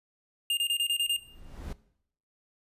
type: tone bursts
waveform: square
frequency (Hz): 2814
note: F7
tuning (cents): +12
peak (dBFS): -25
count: 7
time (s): 0.5-1.165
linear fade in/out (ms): 2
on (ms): 71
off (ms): 28
type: noise with exponential growth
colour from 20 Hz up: brown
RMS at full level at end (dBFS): -33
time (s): 0.99-1.73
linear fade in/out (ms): 5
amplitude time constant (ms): 160
effects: noise-tail reverb RT60 0.7 s tail -19 dB re dry + resampled to 32000 Hz